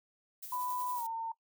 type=noise with tremolo; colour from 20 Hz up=violet; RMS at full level=-43 dBFS; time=0.42-1.07 s; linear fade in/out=10 ms; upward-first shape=triangle; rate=11 Hz; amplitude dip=45%
type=tone with pitch glide; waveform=sine; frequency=995 to 907.2 Hz; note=B5 to A#5; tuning=+13 to -47 cents; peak=-34 dBFS; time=0.52-1.32 s; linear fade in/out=5 ms; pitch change=-160 cents; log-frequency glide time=0.94-1.06 s
effects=noise-tail reverb RT60 0.1 s tail -20 dB re dry